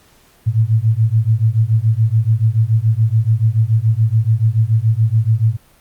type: beating tone pair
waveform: sine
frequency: 107.9 / 114.9 Hz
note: A2 / A#2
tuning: -33 / -25 cents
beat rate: 7 Hz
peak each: -14 / -14 dBFS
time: 0.46-5.57 s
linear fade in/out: 20 ms
effects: pink hiss -51 dBFS RMS until 5.8 s + Opus 48 kbps